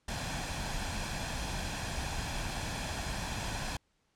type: noise with comb filter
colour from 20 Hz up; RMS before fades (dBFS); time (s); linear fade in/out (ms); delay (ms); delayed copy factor
pink; -36; 0.08-3.77; 5; 1.2; +0.5
effects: pink hiss -75 dBFS RMS until 4.15 s + low-pass 8000 Hz 12 dB/octave